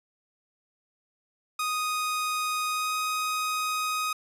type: tone with pitch glide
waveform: sawtooth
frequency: 1244.5 to 1253.2 Hz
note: D#6 to D#6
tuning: 0 to +12 cents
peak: -23 dBFS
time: 1.59-4.13 s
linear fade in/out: 5 ms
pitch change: +12 cents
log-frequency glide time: 2.68-2.94 s
effects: resampled to 32000 Hz